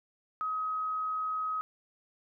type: tone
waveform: sine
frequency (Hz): 1267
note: D#6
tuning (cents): +31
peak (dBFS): -30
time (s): 0.41-1.61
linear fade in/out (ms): 0
effects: none